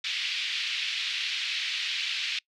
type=band-pass noise; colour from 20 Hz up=pink; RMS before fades=-31 dBFS; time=0.04-2.39 s; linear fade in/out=5 ms; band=2400 to 4100 Hz; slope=24 dB/octave; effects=noise-tail reverb RT60 0.1 s tail -25 dB re dry